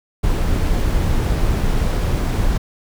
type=noise; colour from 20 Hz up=brown; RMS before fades=-17 dBFS; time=0.23-2.58 s; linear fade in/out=10 ms; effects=none